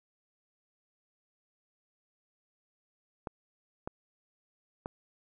clicks, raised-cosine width 1 ms, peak -22 dBFS, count 3, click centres 3.272 / 3.875 / 4.859 s, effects none

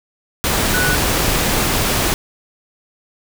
sine tone in noise, 1480 Hz, F#6, in tune, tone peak -17 dBFS, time 0.74-0.95 s, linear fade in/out 0 ms, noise pink, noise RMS -17 dBFS, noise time 0.44-2.14 s, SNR -3 dB, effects none

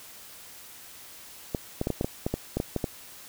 clicks, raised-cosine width 2 ms, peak -13 dBFS, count 12, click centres 1.548 / 1.814 / 1.871 / 1.903 / 2.011 / 2.045 / 2.265 / 2.34 / 2.57 / 2.601 / 2.763 / 2.842 s, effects white hiss -47 dBFS RMS until 3.28 s

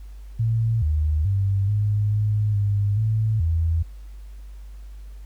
sine tone with pitch steps, 113.2 / 76.6 / 98.1 / 104.1 / 105.3 / 101.7 / 109.6 / 82.2 Hz, A2 / D#2 / G2 / G#2 / G#2 / G#2 / A2 / E2, +50 / -27 / +2 / +5 / +24 / -36 / -6 / -4 cents, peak -18 dBFS, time 0.39-3.83 s, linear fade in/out 10 ms, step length 430 ms, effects added 50 Hz sine -36 dBFS peak until 5.25 s + pink hiss -59 dBFS RMS until 5.25 s

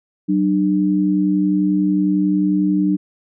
sine tone pair together, 189.1 / 300.2 Hz, F#3 / D4, +38 / +38 cents, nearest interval minor sixth, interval 800 cents, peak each -17 / -16 dBFS, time 0.28-2.97 s, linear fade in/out 20 ms, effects none

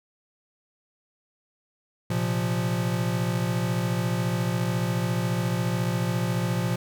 square chord, Bb suspended second, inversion none, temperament equal, 116.54 / 130.81 / 174.61 Hz, Bb2 / C3 / F3, 0 / 0 / 0 cents, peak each -28 / -32 / -28 dBFS, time 2.1-6.76 s, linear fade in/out 5 ms, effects none

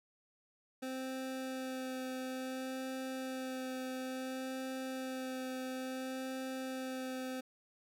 25% pulse tone with vibrato, 260 Hz, C4, 11 cents flat, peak -35 dBFS, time 0.82-7.41 s, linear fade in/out 10 ms, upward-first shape sine, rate 0.58 Hz, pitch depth 12 cents each way, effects none

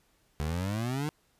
25% pulse exponential sweep, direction up, 72.8 to 155.1 Hz, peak -26 dBFS, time 0.4-1.09 s, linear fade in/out 0 ms, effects pink hiss -69 dBFS RMS until 1.39 s + resampled to 32000 Hz

